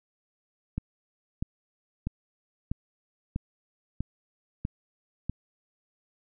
click train, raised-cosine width 5 ms, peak -17 dBFS, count 8, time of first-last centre 0.78-5.296 s, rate 1.55 Hz, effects none

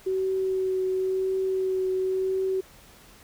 sine tone with vibrato, 377.3 Hz, F#4, 34 cents sharp, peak -23 dBFS, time 0.06-2.61 s, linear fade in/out 10 ms, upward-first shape triangle, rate 0.95 Hz, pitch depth 15 cents each way, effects pink hiss -52 dBFS RMS until 3.23 s

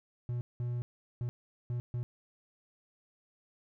triangle tone bursts at uneven times, 121.2 Hz, B2, 32 cents flat, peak -30 dBFS, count 5, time 0.29-0.41 / 0.6-0.82 / 1.21-1.29 / 1.7-1.8 / 1.94-2.03 s, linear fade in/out 0 ms, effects none

